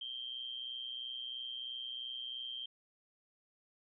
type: tone with amplitude modulation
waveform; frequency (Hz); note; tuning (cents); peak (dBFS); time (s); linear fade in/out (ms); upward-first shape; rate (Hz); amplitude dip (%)
sine; 3162; G7; +14; -37; 0.01-2.66; 5; sine; 123; 70
effects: none